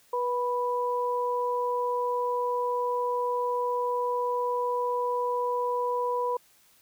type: tone pair together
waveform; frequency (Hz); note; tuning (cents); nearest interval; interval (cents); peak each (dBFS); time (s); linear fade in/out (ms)
sine; 488.7 / 986; B4 / B5; -18 / -3; octave; 1215; -28; 0.13-6.37; 5
effects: white hiss -61 dBFS RMS until 6.81 s